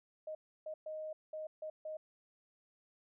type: tone bursts at uneven times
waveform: sine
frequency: 622.3 Hz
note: D#5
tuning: in tune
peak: -40 dBFS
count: 6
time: 0.27-0.35 / 0.66-0.74 / 0.86-1.13 / 1.33-1.47 / 1.62-1.7 / 1.85-1.97 s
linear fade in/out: 5 ms
effects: none